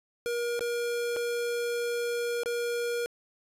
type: tone with dropouts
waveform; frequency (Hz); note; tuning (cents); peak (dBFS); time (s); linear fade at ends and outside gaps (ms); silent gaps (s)
square; 475.5; A#4; +34; -29; 0.26-3.06; 0; 0.593-0.608 / 1.163-1.167 / 2.434-2.459
effects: resampled to 32000 Hz + 11-bit